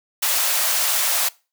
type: high-pass noise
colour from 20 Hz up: white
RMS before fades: -20 dBFS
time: 0.22-1.29 s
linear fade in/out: 10 ms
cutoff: 540 Hz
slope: 48 dB/octave
effects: noise-tail reverb RT60 0.3 s tail -22 dB re dry